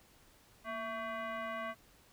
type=tone with frequency modulation; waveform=sine; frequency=233.1 Hz; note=A#3; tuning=in tune; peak=-37 dBFS; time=0.64-1.75 s; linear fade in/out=50 ms; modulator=894 Hz; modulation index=1.9; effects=pink hiss -64 dBFS RMS until 2.12 s